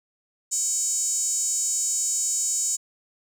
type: tone with high-pass filter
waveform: 5% pulse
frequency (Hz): 764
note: G5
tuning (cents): -45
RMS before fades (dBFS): -25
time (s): 0.51-2.77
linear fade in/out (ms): 20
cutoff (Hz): 7100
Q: 8.4
effects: none